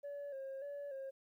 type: tone with vibrato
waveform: sine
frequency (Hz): 554.4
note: C#5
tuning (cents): 0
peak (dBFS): -40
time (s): 0.03-1.11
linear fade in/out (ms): 20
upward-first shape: square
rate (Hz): 1.7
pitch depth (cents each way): 52
effects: tanh soft clip ceiling -41 dBFS + 13-bit